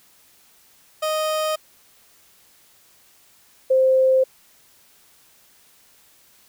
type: tone pair in turn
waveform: 30% pulse / sine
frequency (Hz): 622 / 523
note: D#5 / C5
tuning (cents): -1 / -1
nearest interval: minor third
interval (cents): 300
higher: first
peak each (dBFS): -18 / -13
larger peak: second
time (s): 1.02-1.56 / 3.7-4.24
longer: neither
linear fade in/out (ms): 10
effects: white hiss -55 dBFS RMS until 6.48 s